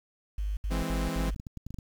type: tone bursts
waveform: sine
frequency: 50.7 Hz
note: G#1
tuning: 41 cents flat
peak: -28 dBFS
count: 4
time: 0.38-1.347 s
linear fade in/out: 5 ms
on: 190 ms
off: 69 ms
type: chord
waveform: sawtooth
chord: E augmented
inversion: none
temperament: equal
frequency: 164.81 / 207.7 / 261.6 Hz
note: E3 / G#3 / B#3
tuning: 0 / 0 / 0 cents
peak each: -30 / -34 / -31 dBFS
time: 0.7-1.31 s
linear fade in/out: 20 ms
type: clicks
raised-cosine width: 5 ms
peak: -27 dBFS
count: 10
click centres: 1.206 / 1.284 / 1.362 / 1.399 / 1.468 / 1.573 / 1.666 / 1.706 / 1.743 / 1.787 s
effects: 9-bit